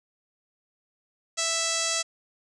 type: tone with low-pass filter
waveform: 5% pulse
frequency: 659.3 Hz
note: E5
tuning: in tune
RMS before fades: -27 dBFS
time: 1.37-2.03 s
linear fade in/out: 20 ms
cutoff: 7400 Hz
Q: 2.1
effects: none